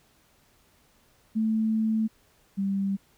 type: tone pair in turn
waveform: sine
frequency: 220 / 196.24 Hz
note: A3 / G3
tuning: 0 / +2 cents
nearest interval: major second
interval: 198 cents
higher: first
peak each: -22 / -24 dBFS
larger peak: first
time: 1.35-2.08 / 2.57-2.97 s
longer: first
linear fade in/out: 20 ms
effects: pink hiss -63 dBFS RMS until 3.17 s